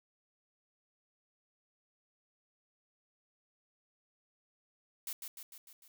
blue noise with echo, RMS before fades -40 dBFS, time 5.07-5.13 s, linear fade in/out 2 ms, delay 150 ms, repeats 5, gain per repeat -4 dB, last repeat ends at 5.88 s, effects none

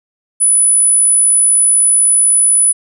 sine tone, 9956 Hz, D#9, in tune, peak -7 dBFS, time 0.4-2.73 s, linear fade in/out 20 ms, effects none

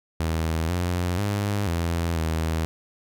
sawtooth tone with pitch steps, 80.9 / 88.6 / 102 / 84.3 / 80.5 Hz, E2 / F2 / G#2 / E2 / E2, -32 / +25 / -31 / +39 / -41 cents, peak -19 dBFS, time 0.2-2.65 s, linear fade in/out 0 ms, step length 490 ms, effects none

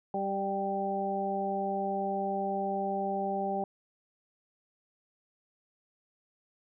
harmonic tone with a mistuned harmonic, 196 Hz, G3, in tune, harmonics 1 / 2 / 3 / 4, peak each -36 / -36 / -36 / -32 dBFS, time 0.14-3.64 s, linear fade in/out 2 ms, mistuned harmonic 3, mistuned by +17 cents, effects none

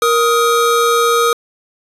square tone pair together, 469.3 / 1254.4 Hz, A#4 / D#6, +12 / +14 cents, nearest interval octave + perfect fourth, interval 1702 cents, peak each -14 dBFS, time 0.02-1.33 s, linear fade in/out 2 ms, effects resampled to 32000 Hz

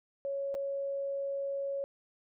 sine tone with dropouts, 554.4 Hz, C#5, in tune, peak -32 dBFS, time 0.25-1.84 s, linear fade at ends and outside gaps 0 ms, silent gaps 0.543-0.55 s, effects none

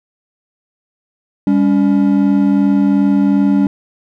triangle tone pair together, 199.7 / 282.4 Hz, G3 / C#4, +32 / +32 cents, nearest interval tritone, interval 600 cents, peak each -10 dBFS, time 1.47-3.67 s, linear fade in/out 2 ms, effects none

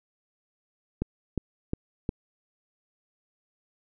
click train, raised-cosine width 3 ms, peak -14 dBFS, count 4, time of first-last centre 1.02-2.091 s, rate 2.8 Hz, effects none

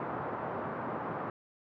white band-pass noise, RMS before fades -37 dBFS, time 0-1.3 s, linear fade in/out 2 ms, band 110 to 1200 Hz, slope 24 dB/octave, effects none

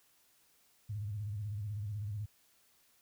sine tone with vibrato, 103.83 Hz, G#2, in tune, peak -36 dBFS, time 0.89-2.26 s, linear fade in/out 10 ms, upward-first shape square, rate 16 Hz, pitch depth 82 cents each way, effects white hiss -69 dBFS RMS until 3.01 s

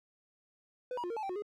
triangle tone with pitch steps, 501 / 962 / 353.9 / 461.3 / 864 / 781 / 364.1 / 414.4 Hz, B4 / B5 / F4 / A#4 / A5 / G5 / F#4 / G#4, +25 / -46 / +23 / -18 / -32 / -7 / -28 / -4 cents, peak -33 dBFS, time 0.91-1.422 s, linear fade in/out 2 ms, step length 64 ms, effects none

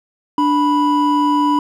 triangle tone pair together, 293.7 / 985.4 Hz, D4 / B5, 0 / -4 cents, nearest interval octave + major sixth, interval 2096 cents, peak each -13 dBFS, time 0.38-1.59 s, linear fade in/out 2 ms, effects none

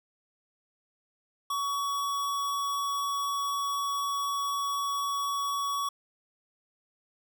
square tone, 1126 Hz, C#6, 27 cents sharp, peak -29 dBFS, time 1.5-5.89 s, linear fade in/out 5 ms, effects none

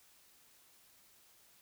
silence, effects white hiss -65 dBFS RMS until 1.61 s

